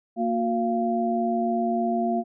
sine tone cluster, 232.5 / 360.9 / 691 Hz, A#3 / F#4 / F5, -4 / -43 / -19 cents, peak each -25 / -29 / -25 dBFS, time 0.16-2.24 s, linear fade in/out 50 ms, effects none

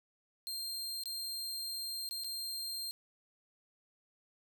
sawtooth tone with dropouts, 4186 Hz, C8, in tune, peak -35 dBFS, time 0.47-2.91 s, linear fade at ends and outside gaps 0 ms, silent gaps 1.036-1.057 / 2.09-2.11 / 2.237-2.244 s, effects none

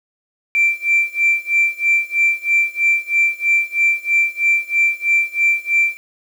sine tone with tremolo, 2349 Hz, D7, in tune, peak -9 dBFS, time 0.55-5.97 s, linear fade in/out 0 ms, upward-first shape sine, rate 3.1 Hz, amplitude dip 95%, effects tanh soft clip ceiling -7 dBFS + 7-bit

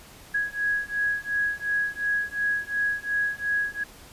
sine beating tone pair, 1661.2 / 1664 Hz, G#6 / G#6, 0 / +3 cents, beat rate 2.8 Hz, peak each -27 dBFS, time 0.34-3.84 s, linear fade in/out 10 ms, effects pink hiss -48 dBFS RMS until 4.12 s + resampled to 32000 Hz

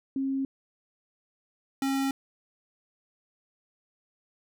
sine / square tone pair in turn, 270 / 271.4 Hz, C#4 / C#4, -45 / -36 cents, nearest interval unison, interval 9 cents, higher second, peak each -26 dBFS, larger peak neither, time 0.16-0.45 / 1.82-2.11 s, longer neither, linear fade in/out 2 ms, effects none

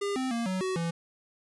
square tone with pitch steps, 403 / 259.8 / 232.9 / 186.9 / 374.8 / 167.9 Hz, G4 / C4 / A#3 / F#3 / F#4 / E3, +48 / -12 / -1 / +18 / +22 / +32 cents, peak -29 dBFS, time 0.01-0.91 s, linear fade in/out 10 ms, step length 150 ms, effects resampled to 24000 Hz

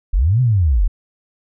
sine linear two-way sweep, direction up then down, 34.65 to 130.81 to 34.65 Hz, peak -11 dBFS, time 0.13-0.88 s, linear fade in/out 10 ms, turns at 0.41 s, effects none

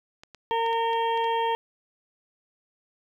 clicks, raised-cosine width 0.2 ms, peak -27 dBFS, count 7, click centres 0.235 / 0.347 / 0.663 / 0.73 / 0.932 / 1.175 / 1.243 s
harmonic tone, 458.1 Hz, A#4, 30 cents flat, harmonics 1 / 2 / 4 / 5 / 6 / 7, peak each -28 / -24 / -37 / -44 / -42 / -37 dBFS, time 0.51-1.55 s, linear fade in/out 0 ms
effects 10-bit

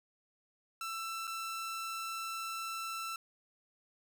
sawtooth tone with dropouts, 1334 Hz, E6, 20 cents sharp, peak -34 dBFS, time 0.81-3.16 s, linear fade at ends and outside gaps 2 ms, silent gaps 1.271-1.276 s, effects none

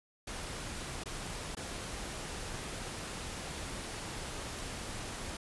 pink noise with dropouts, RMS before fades -41 dBFS, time 0.27-5.37 s, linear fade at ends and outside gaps 5 ms, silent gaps 1.038-1.057 / 1.551-1.568 s, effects resampled to 24000 Hz

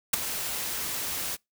white noise with ADSR envelope, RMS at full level -19 dBFS, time 0.13-1.37 s, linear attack 8 ms, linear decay 12 ms, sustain -13 dB, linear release 30 ms, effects noise-tail reverb RT60 0.2 s tail -26 dB re dry

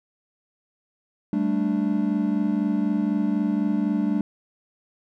triangle chord, G suspended second, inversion none, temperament equal, 196 / 220 / 293.7 Hz, G3 / A3 / D4, 0 / 0 / 0 cents, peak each -23 dBFS, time 1.33-4.21 s, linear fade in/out 2 ms, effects none

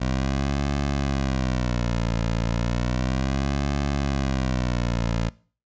15% pulse tone with vibrato, 63.3 Hz, B1, 43 cents sharp, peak -16 dBFS, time 0-5.3 s, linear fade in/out 20 ms, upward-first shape sine, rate 0.33 Hz, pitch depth 190 cents each way, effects noise-tail reverb RT60 0.4 s tail -21 dB re dry + resampled to 16000 Hz

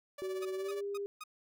sawtooth tone with tremolo, 580 Hz, D5, 22 cents flat, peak -38 dBFS, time 0.18-0.81 s, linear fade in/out 5 ms, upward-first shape triangle, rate 17 Hz, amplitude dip 75%
sine tone with pitch glide, 377.3 to 402.1 Hz, F#4 to G4, +34 to +44 cents, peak -35 dBFS, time 0.22-1.06 s, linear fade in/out 0 ms, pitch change +110 cents, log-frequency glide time 0.55-0.75 s
sawtooth tone bursts, 1244.5 Hz, D#6, in tune, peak -39 dBFS, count 4, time 0.42-1.238 s, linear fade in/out 5 ms, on 32 ms, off 230 ms
effects none

